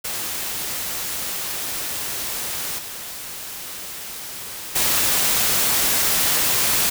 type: noise with level steps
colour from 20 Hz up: white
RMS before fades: -27 / -33 / -19 dBFS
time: 0.04-6.9 s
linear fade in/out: 10 ms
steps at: 2.78 / 4.75 s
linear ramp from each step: 10 ms
effects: none